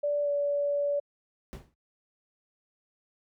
sine tone with pitch glide, 582 to 574.3 Hz, D5 to D5, -16 to -39 cents, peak -25 dBFS, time 0.03-1 s, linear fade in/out 10 ms, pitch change -23 cents, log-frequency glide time 0.23-0.29 s
brown noise with exponential decay, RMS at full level -33 dBFS, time 1.53-1.74 s, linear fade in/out 0 ms, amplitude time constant 45 ms
effects high-pass 60 Hz 12 dB/octave

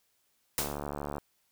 white noise with exponential decay, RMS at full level -28 dBFS, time 0.58-0.86 s, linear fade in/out 1 ms, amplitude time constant 60 ms
click train, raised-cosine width 1 ms, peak -22 dBFS, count 44, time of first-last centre 0.59-1.182 s, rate 72.6 Hz
effects white hiss -73 dBFS RMS until 1.51 s

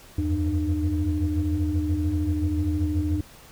sine tone cluster, 80.9 / 88.4 / 94.1 / 301.7 Hz, E2 / F2 / F#2 / D4, -32 / +22 / +30 / +47 cents, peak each -24 / -30 / -29 / -25 dBFS, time 0.18-3.21 s, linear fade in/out 5 ms, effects tanh soft clip ceiling -15 dBFS + pink hiss -49 dBFS RMS until 3.51 s

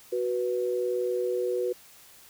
sine tone pair together, 370 / 491.2 Hz, F#4 / B4, 0 / -9 cents, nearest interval perfect fourth, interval 491 cents, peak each -28 dBFS, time 0.12-1.73 s, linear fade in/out 10 ms, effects white hiss -53 dBFS RMS until 2.29 s

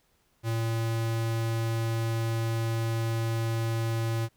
square tone, 113.9 Hz, A#2, 40 cents flat, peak -27 dBFS, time 0.43-4.29 s, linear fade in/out 50 ms, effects pink hiss -69 dBFS RMS until 4.36 s

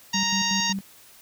harmonic tone, 932.3 Hz, A#5, in tune, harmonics 1 / 2 / 3 / 4 / 5 / 6 / 7, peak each -30 / -30 / -30 / -30 / -30 / -30 / -30 dBFS, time 0.13-0.73 s, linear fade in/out 10 ms
sine tone with tremolo, 194.6 Hz, G3, 12 cents flat, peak -26 dBFS, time 0.14-0.81 s, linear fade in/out 5 ms, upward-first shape square, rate 5.4 Hz, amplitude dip 70%
effects white hiss -51 dBFS RMS until 1.21 s

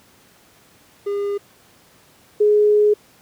triangle / sine tone pair in turn, 404.8 / 418.8 Hz, G#4 / G#4, -44 / +15 cents, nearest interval minor second, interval 59 cents, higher second, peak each -18 / -11 dBFS, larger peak second, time 1.06-1.38 / 2.4-2.94 s, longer second, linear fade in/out 10 ms, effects pink hiss -52 dBFS RMS until 3.21 s + high-pass 100 Hz 12 dB/octave

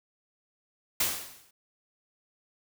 white noise with exponential decay, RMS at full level -24 dBFS, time 1-1.51 s, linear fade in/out 5 ms, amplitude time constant 110 ms, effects none

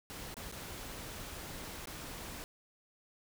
pink noise with dropouts, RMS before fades -45 dBFS, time 0.1-2.44 s, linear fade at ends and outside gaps 0 ms, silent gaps 0.342-0.368 / 0.515-0.524 / 1.856-1.872 s, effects none

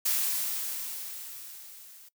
blue noise with level ramp, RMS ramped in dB -26 to -52 dBFS, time 0.05-2.09 s, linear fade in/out 10 ms, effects noise-tail reverb RT60 0.1 s tail -20 dB re dry

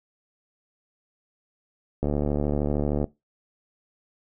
click train, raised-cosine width 2 ms, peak -12 dBFS, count 75, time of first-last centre 2.03-3.042 s, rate 73.1 Hz, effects noise-tail reverb RT60 0.2 s tail -19 dB re dry

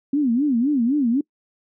sine tone with vibrato, 261.6 Hz, C4, in tune, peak -16 dBFS, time 0.13-1.21 s, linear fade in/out 5 ms, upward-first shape sine, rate 3.9 Hz, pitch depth 240 cents each way, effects noise-tail reverb RT60 0.1 s tail -25 dB re dry

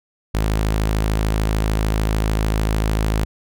sawtooth tone, 53.4 Hz, G#1, 49 cents sharp, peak -13 dBFS, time 0.34-3.25 s, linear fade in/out 10 ms, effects none

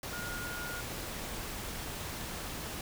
sine tone in noise, 1428 Hz, F6, 38 cents sharp, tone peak -40 dBFS, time 0.13-0.81 s, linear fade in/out 2 ms, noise pink, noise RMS -40 dBFS, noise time 0.03-2.81 s, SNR -3 dB, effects none

